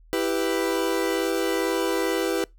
40% pulse chord, E minor, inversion none, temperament equal, 329.6 / 392 / 493.9 Hz, E4 / G4 / B4, 0 / 0 / 0 cents, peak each -26 / -26 / -26 dBFS, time 0.13-2.44 s, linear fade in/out 0 ms, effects noise-tail reverb RT60 0.2 s tail -25 dB re dry + added 40 Hz sine -49 dBFS peak until 2.58 s

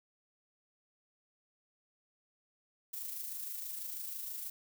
violet noise with amplitude modulation, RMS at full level -40 dBFS, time 2.93-4.5 s, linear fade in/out 5 ms, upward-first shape sine, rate 26.2 Hz, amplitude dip 40%, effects none

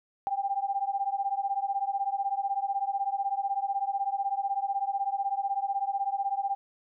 sine beating tone pair, 784 / 800 Hz, G5 / G5, 0 / +35 cents, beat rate 16 Hz, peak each -30 dBFS, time 0.27-6.55 s, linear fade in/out 0 ms, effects none

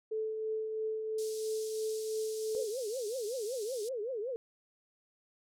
sine tone with tremolo, 437.2 Hz, A4, 11 cents flat, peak -31 dBFS, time 0.11-2.65 s, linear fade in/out 10 ms, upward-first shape triangle, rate 3 Hz, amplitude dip 40%
pink band-pass noise, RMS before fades -48 dBFS, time 1.18-3.89 s, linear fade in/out 5 ms, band 4600 to 11000 Hz, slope 24 dB/octave
sine tone with vibrato, 467.7 Hz, A#4, 6 cents sharp, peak -34 dBFS, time 2.55-4.36 s, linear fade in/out 0 ms, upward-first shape triangle, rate 5.3 Hz, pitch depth 280 cents each way
effects none

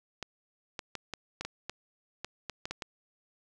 clicks, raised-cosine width 0.2 ms, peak -19 dBFS, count 12, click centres 0.227 / 0.792 / 0.953 / 1.137 / 1.41 / 1.45 / 1.696 / 2.246 / 2.497 / 2.655 / 2.71 / 2.822 s, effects none

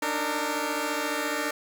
10% pulse tone cluster, 290.4 / 304.9 / 457.5 Hz, D4 / D#4 / A#4, -19 / -35 / -32 cents, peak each -23 dBFS, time 0.02-1.51 s, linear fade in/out 5 ms, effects none

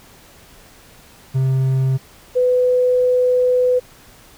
triangle / sine tone pair in turn, 132.2 / 500.3 Hz, C3 / B4, +18 / +22 cents, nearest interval octave + major seventh, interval 2304 cents, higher second, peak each -12 dBFS, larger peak neither, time 1.34-1.98 / 2.35-3.8 s, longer second, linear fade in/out 20 ms, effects pink hiss -46 dBFS RMS until 4.37 s

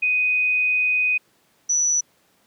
sine tone pair in turn, 2496 / 5926 Hz, D#7 / F#8, +5 / +2 cents, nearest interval octave + minor third, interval 1497 cents, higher second, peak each -17 dBFS, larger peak neither, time 0.02-1.18 / 1.69-2.01 s, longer first, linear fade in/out 10 ms, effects pink hiss -61 dBFS RMS until 2.46 s + high-pass 150 Hz 12 dB/octave

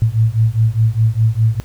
sine beating tone pair, 109.4 / 114.3 Hz, A2 / A#2, -9 / -34 cents, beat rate 4.9 Hz, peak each -14 dBFS, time 0.02-1.6 s, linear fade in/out 0 ms, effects added 59 Hz sine -36 dBFS peak until 1.64 s + pink hiss -46 dBFS RMS until 1.64 s

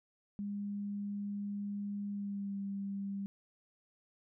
sine tone with pitch glide, 203 to 198.13 Hz, G#3 to G3, -39 to +19 cents, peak -36 dBFS, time 0.39-3.26 s, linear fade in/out 0 ms, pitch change -42 cents, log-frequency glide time 2.09-2.58 s, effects none

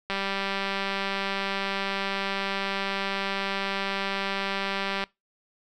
click train, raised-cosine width 0.3 ms, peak -13 dBFS, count 969, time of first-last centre 0.1-5.039 s, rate 196 Hz, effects noise-tail reverb RT60 0.2 s tail -23 dB re dry

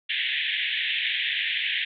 white band-pass noise, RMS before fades -27 dBFS, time 0.09-1.85 s, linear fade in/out 10 ms, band 1700 to 3600 Hz, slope 96 dB/octave, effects none

